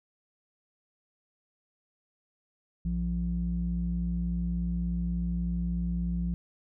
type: tone with low-pass filter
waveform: square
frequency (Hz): 58.27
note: A#1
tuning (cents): 0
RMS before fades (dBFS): -30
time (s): 2.85-6.34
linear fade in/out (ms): 0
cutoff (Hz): 160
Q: 6.2
effects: none